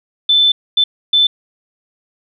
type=tone bursts at uneven times; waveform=sine; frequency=3524 Hz; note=A7; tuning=2 cents sharp; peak=-8 dBFS; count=3; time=0.29-0.52 / 0.77-0.84 / 1.13-1.27 s; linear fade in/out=5 ms; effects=none

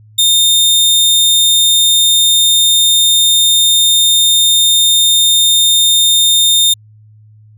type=tone; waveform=sawtooth; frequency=3640 Hz; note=A#7; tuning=42 cents flat; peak=-4 dBFS; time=0.18-6.74 s; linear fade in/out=10 ms; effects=added 107 Hz sine -39 dBFS peak until 7.57 s

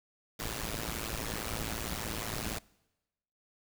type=noise with amplitude modulation; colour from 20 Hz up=pink; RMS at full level=-33 dBFS; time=0.39-2.59 s; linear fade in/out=10 ms; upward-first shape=sine; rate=111 Hz; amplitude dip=90%; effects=noise-tail reverb RT60 1.0 s tail -24 dB re dry

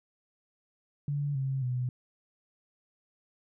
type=tone with pitch steps; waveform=sine; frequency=143.9 / 134.26 / 125.27 Hz; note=D3 / C3 / B2; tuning=-35 / +45 / +25 cents; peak=-28 dBFS; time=1.08-1.89 s; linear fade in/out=2 ms; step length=270 ms; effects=none

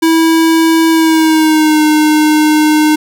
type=tone with pitch glide; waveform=square; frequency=325.9 to 305.8 Hz; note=E4 to D#4; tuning=-20 to -30 cents; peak=-7 dBFS; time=0.02-2.96 s; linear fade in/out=10 ms; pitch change=-110 cents; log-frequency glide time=0.9-1.82 s; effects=none

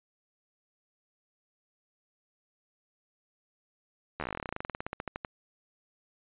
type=slowing click train; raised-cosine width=0.5 ms; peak=-19 dBFS; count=28; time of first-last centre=4.2-5.248 s; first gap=12 ms; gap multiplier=1.08; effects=resampled to 8000 Hz

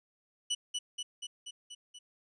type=tone with echo; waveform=sawtooth; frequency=2960 Hz; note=F#7; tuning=in tune; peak=-26 dBFS; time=0.5-0.55 s; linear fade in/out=10 ms; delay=240 ms; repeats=6; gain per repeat=-3 dB; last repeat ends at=1.99 s; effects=resampled to 22050 Hz

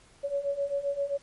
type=beating tone pair; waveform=sine; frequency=558 / 565.6 Hz; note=C#5 / C#5; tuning=+11 / +35 cents; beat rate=7.6 Hz; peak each=-32 / -29 dBFS; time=0.23-1.18 s; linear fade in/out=20 ms; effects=pink hiss -58 dBFS RMS until 1.22 s + MP3 48 kbps

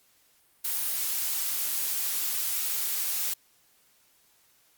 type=noise; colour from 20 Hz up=blue; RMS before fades=-29 dBFS; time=0.64-3.34 s; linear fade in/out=10 ms; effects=white hiss -64 dBFS RMS until 4.77 s + Opus 48 kbps

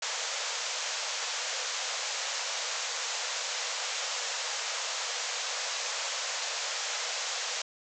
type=band-pass noise; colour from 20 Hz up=white; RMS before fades=-34 dBFS; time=0.02-7.62 s; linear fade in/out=5 ms; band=460 to 7400 Hz; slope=96 dB/octave; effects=none

